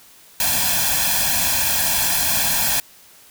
white noise with comb filter, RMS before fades -19 dBFS, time 0.4-2.8 s, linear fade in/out 2 ms, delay 1.2 ms, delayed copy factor +0.85, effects white hiss -48 dBFS RMS until 3.3 s

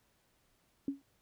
sine tone with exponential decay, 277.2 Hz, C#4, in tune, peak -28 dBFS, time 0.88-1.02 s, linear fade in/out 2 ms, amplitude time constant 30 ms, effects pink hiss -73 dBFS RMS until 1.21 s

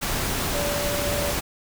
sine tone in noise, 579 Hz, D5, 25 cents flat, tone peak -27 dBFS, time 0.54-1.32 s, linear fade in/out 20 ms, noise pink, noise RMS -26 dBFS, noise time 0.01-1.41 s, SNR -4 dB, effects none

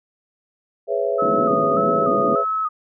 sine chord, C# minor seventh, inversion second, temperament just, 415.8 / 498.9 / 554.4 / 665.2 Hz, G#4 / B4 / C#5 / E5, +2 / +17 / 0 / +16 cents, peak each -24 dBFS, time 0.87-2.45 s, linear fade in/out 50 ms
sine tone with vibrato, 1266 Hz, D#6, 30 cents sharp, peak -19 dBFS, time 1.18-2.69 s, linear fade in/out 20 ms, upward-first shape square, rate 1.7 Hz, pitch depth 37 cents each way
pink band-pass noise, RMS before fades -25 dBFS, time 1.22-2.35 s, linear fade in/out 2 ms, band 190 to 340 Hz, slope 24 dB/octave
effects none

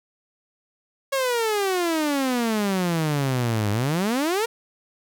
sawtooth exponential two-way sweep, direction down then up, 554.4 to 100.7 to 477.5 Hz, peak -17 dBFS, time 1.12-4.46 s, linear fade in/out 10 ms, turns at 3.71 s, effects none

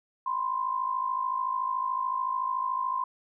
sine tone pair together, 994.3 / 1048 Hz, B5 / C6, +11 / +2 cents, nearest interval minor second, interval 91 cents, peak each -32 / -28 dBFS, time 0.26-3.04 s, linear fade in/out 5 ms, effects none

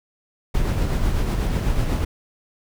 brown noise with tremolo, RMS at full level -19 dBFS, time 0.54-2.05 s, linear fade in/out 10 ms, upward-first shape triangle, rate 8.1 Hz, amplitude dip 40%, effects none

